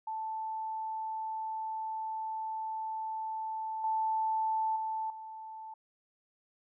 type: tone with level steps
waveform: sine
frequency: 880 Hz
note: A5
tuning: in tune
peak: -34 / -28 / -32 / -42 dBFS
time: 0.07-5.74 s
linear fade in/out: 5 ms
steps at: 3.84 / 4.76 / 5.1 s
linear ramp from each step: 2 ms
effects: none